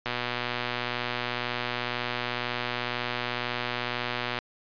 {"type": "click train", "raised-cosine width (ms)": 0.3, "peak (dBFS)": -13, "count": 529, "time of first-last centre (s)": [0.06, 4.388], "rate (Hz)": 122, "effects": ["resampled to 11025 Hz"]}